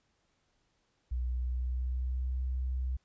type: tone with pitch glide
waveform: sine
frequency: 61.5 to 63.85 Hz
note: B1 to C2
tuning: -7 to -42 cents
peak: -30 dBFS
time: 1.11-2.97 s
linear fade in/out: 10 ms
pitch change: +65 cents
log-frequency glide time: 1.25-2.38 s
effects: pink hiss -75 dBFS RMS until 3.04 s + resampled to 16000 Hz